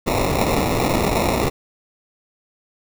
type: noise with sample-and-hold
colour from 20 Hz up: blue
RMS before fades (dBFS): -19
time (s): 0.06-1.5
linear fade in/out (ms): 20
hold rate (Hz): 1575
effects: none